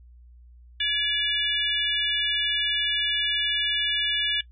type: harmonic tone with a mistuned harmonic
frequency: 581 Hz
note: D5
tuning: 19 cents flat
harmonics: 3 / 4 / 5 / 6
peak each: -29 / -32 / -28 / -26 dBFS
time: 0.8-4.41 s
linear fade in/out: 5 ms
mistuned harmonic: 3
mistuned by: -45 cents
effects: noise-tail reverb RT60 0.1 s tail -20 dB re dry + added 60 Hz sine -47 dBFS peak until 4.51 s